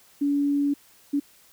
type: tone bursts at uneven times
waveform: sine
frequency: 285.1 Hz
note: C#4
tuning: 49 cents sharp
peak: -20 dBFS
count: 2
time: 0.21-0.74 / 1.13-1.2 s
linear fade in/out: 10 ms
effects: white hiss -56 dBFS RMS until 1.52 s